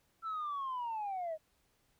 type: linear sweep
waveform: sine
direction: down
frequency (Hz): 1346 to 613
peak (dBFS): -34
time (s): 0.22-1.38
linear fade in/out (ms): 50
effects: tanh soft clip ceiling -33 dBFS + pink hiss -74 dBFS RMS until 1.99 s